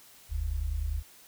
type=tone pair together; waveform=sine; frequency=44.24 / 74.4 Hz; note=F1 / D2; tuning=+23 / +23 cents; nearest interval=major sixth; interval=900 cents; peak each=-31 / -30 dBFS; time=0.29-1.03 s; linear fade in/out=50 ms; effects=tanh soft clip ceiling -20 dBFS + white hiss -55 dBFS RMS until 1.27 s